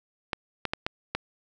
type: clicks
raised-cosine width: 0.3 ms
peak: -11 dBFS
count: 5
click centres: 0.332 / 0.653 / 0.735 / 0.865 / 1.15 s
effects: none